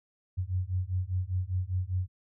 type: beating tone pair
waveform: sine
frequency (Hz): 89.6 / 94.6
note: F2 / F#2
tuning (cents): +45 / +39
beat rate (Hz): 5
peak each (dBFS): -31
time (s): 0.37-2.08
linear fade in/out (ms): 20
effects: none